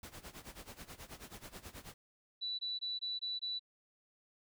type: noise with tremolo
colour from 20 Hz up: pink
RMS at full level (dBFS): -48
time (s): 0.03-1.94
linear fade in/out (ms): 2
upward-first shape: sine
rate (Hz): 9.3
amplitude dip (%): 85
type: tone bursts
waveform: sine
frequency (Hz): 3957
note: B7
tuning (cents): +3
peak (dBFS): -36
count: 6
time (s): 2.41-3.595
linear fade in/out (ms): 20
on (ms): 180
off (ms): 21
effects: none